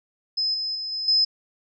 sine tone with level steps, 5100 Hz, D#8, 42 cents sharp, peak -21 / -25 / -28 / -26 / -16 dBFS, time 0.37-1.25 s, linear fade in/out 10 ms, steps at 0.54 / 0.75 / 0.92 / 1.08 s, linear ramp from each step 2 ms, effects none

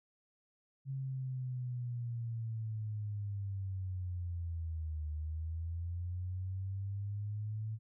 sine linear two-way sweep, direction down then up, 135.9 to 75.8 to 110.5 Hz, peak -36 dBFS, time 0.85-7.79 s, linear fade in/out 50 ms, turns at 5.09 s, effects none

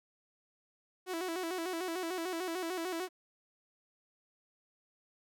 sawtooth tone with vibrato, 349.2 Hz, F4, in tune, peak -31 dBFS, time 1.06-3.09 s, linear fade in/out 50 ms, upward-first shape square, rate 6.7 Hz, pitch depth 98 cents each way, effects none

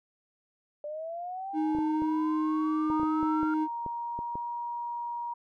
sine linear sweep, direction up, 586 to 1397 Hz, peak -34 dBFS, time 0.84-3.54 s, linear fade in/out 2 ms
triangle tone, 311.1 Hz, D#4, in tune, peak -24 dBFS, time 1.53-3.68 s, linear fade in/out 50 ms
clicks, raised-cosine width 2 ms, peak -26 dBFS, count 11, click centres 1.75 / 1.786 / 2.021 / 2.901 / 2.998 / 3.032 / 3.23 / 3.431 / 3.863 / 4.19 / 4.355 s
sine tone with pitch glide, 936 to 949.6 Hz, A#5 to A#5, +7 to +32 cents, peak -32 dBFS, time 2.9-5.34 s, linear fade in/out 10 ms, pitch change +25 cents, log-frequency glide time 3.59-4.48 s
effects none

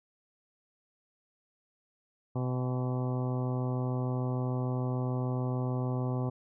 harmonic tone with a mistuned harmonic, 126.7 Hz, B2, 45 cents sharp, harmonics 1 / 2 / 3 / 4 / 5 / 6 / 7 / 8 / 9, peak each -30 / -36 / -40 / -42 / -44 / -46 / -47 / -48 / -49 dBFS, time 2.35-6.3 s, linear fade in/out 10 ms, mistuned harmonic 7, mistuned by -46 cents, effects none

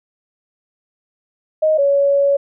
sine tone pair in turn, 624 / 561.3 Hz, D#5 / C#5, +5 / +22 cents, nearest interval major second, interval 183 cents, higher first, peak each -11 dBFS, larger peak neither, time 1.62-1.78 / 1.78-2.37 s, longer second, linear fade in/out 10 ms, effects none

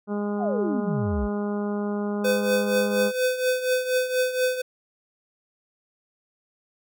harmonic tone, 205.7 Hz, G#3, 16 cents flat, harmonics 1 / 2 / 3 / 4 / 5 / 6 / 7, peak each -26 / -30 / -36 / -39 / -42 / -42 / -45 dBFS, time 0.07-3.12 s, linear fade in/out 50 ms
sine exponential sweep, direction down, 824 to 51.8 Hz, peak -25 dBFS, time 0.38-1.29 s, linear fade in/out 50 ms
square tone with tremolo, 507 Hz, B4, 45 cents sharp, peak -19 dBFS, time 2.24-4.62 s, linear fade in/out 10 ms, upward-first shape triangle, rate 4.2 Hz, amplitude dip 75%
effects none

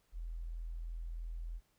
sine tone, 41.56 Hz, E1, 15 cents sharp, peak -39 dBFS, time 0.12-1.61 s, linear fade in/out 50 ms, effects pink hiss -75 dBFS RMS until 1.78 s

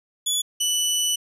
20% pulse tone pair in turn, 3423 / 2972 Hz, A7 / F#7, -48 / +7 cents, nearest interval major second, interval 245 cents, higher first, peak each -15 dBFS, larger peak neither, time 0.26-0.42 / 0.6-1.16 s, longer second, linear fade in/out 10 ms, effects resampled to 32000 Hz

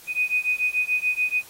sine beating tone pair, 2489 / 2495.9 Hz, D#7 / D#7, 0 / +5 cents, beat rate 6.9 Hz, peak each -24 dBFS, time 0.07-1.43 s, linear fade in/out 50 ms, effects white hiss -47 dBFS RMS until 1.49 s + AAC 48 kbps

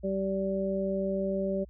harmonic tone, 193.5 Hz, G3, 22 cents flat, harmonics 1 / 2 / 3, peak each -31 / -33 / -31 dBFS, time 0.03-1.65 s, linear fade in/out 20 ms, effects added 60 Hz sine -48 dBFS peak until 1.69 s

